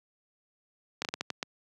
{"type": "slowing click train", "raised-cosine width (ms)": 0.2, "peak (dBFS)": -14, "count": 7, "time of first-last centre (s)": [1.02, 1.429], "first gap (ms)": 29, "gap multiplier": 1.34, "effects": ["high-pass 150 Hz 12 dB/octave"]}